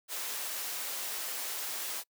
white high-pass noise, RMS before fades -37 dBFS, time 0.08-2.04 s, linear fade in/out 50 ms, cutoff 400 Hz, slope 12 dB/octave, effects noise-tail reverb RT60 0.1 s tail -26 dB re dry

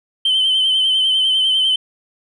sine tone with vibrato, 3082 Hz, G7, 30 cents flat, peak -11 dBFS, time 0.25-1.76 s, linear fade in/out 5 ms, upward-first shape sine, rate 10 Hz, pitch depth 40 cents each way, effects tanh soft clip ceiling -10 dBFS

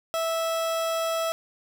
30% pulse tone, 656 Hz, E5, 9 cents flat, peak -22 dBFS, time 0.14-1.32 s, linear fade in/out 0 ms, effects none

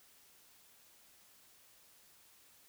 silence, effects white hiss -64 dBFS RMS until 2.68 s

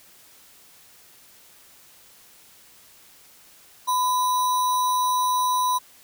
sine tone with sample-and-hold, 1003 Hz, B5, 26 cents sharp, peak -19 dBFS, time 3.87-5.79 s, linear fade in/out 20 ms, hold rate 4900 Hz, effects white hiss -52 dBFS RMS until 6.03 s

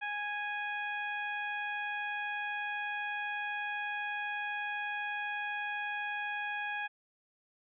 harmonic tone, 828 Hz, G#5, 5 cents flat, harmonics 1 / 2 / 3 / 4, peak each -39 / -37 / -40 / -50 dBFS, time 0.01-6.88 s, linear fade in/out 20 ms, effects none

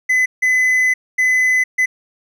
triangle tone bursts at uneven times, 2017 Hz, B6, 36 cents sharp, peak -10 dBFS, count 4, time 0.09-0.26 / 0.42-0.94 / 1.18-1.64 / 1.78-1.86 s, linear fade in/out 10 ms, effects none

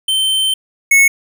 square tone pair in turn, 3100 / 2199 Hz, G7 / C#7, -20 / -14 cents, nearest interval tritone, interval 594 cents, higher first, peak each -13 / -7 dBFS, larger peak second, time 0.08-0.54 / 0.91-1.08 s, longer first, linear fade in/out 5 ms, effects none

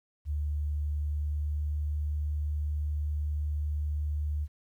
sine tone with pitch glide, 74 to 74.56 Hz, D2 to D2, +14 to +27 cents, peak -28 dBFS, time 0.25-4.48 s, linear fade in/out 50 ms, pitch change +13 cents, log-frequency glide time 0.84-1.85 s, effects 11-bit

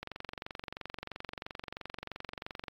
click train, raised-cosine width 0.3 ms, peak -23 dBFS, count 62, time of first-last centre 0.03-2.682 s, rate 23 Hz, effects AAC 32 kbps

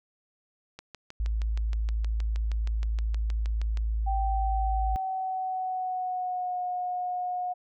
click train, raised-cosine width 0.2 ms, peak -24 dBFS, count 20, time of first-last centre 0.79-3.773 s, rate 6.37 Hz
sine tone, 54.7 Hz, A1, 9 cents flat, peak -25 dBFS, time 1.2-4.96 s, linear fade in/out 0 ms
sine tone with pitch glide, 780 to 723.6 Hz, G5 to F#5, -9 to -39 cents, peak -28 dBFS, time 4.06-7.54 s, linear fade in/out 20 ms, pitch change -130 cents, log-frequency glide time 4.19-6.6 s
effects none

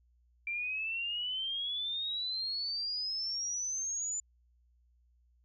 sine exponential sweep, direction up, 2349 to 7090 Hz, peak -33 dBFS, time 0.47-4.2 s, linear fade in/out 2 ms, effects added 60 Hz sine -65 dBFS peak until 5.44 s

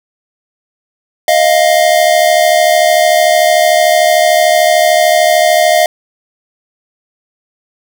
square tone pair together, 626 / 699.4 Hz, D#5 / F5, +10 / +2 cents, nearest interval major second, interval 192 cents, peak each -10 dBFS, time 1.28-5.86 s, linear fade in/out 2 ms, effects none

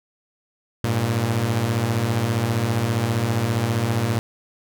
sawtooth beating tone pair, 101.6 / 116.6 Hz, G#2 / A#2, -38 / +1 cents, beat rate 15 Hz, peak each -21 / -17 dBFS, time 0.84-4.19 s, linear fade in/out 0 ms, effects none

